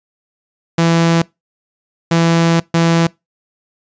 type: tone bursts at uneven times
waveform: sawtooth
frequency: 166.8 Hz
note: E3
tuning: 21 cents sharp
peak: -6 dBFS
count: 3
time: 0.78-1.22 / 2.11-2.6 / 2.74-3.07 s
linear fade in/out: 5 ms
effects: noise-tail reverb RT60 0.2 s tail -23 dB re dry + resampled to 16000 Hz